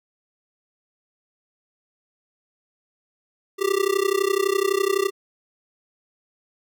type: tone with amplitude modulation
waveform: square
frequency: 392 Hz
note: G4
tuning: in tune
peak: -16 dBFS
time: 3.58-5.11 s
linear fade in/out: 50 ms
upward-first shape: sine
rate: 31.9 Hz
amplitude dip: 95%
effects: none